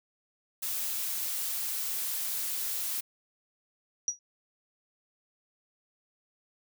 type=noise; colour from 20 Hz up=blue; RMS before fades=-33 dBFS; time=0.62-3.01 s; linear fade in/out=10 ms
type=tone with exponential decay; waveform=sine; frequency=5780 Hz; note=F#8; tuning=41 cents flat; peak=-22 dBFS; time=4.08-4.19 s; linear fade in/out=1 ms; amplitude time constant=22 ms
effects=none